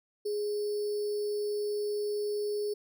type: tone with sample-and-hold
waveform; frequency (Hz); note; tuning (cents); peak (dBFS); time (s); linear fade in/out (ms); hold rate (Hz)
sine; 415.3; G#4; 0; -29; 0.25-2.74; 10; 4900
effects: none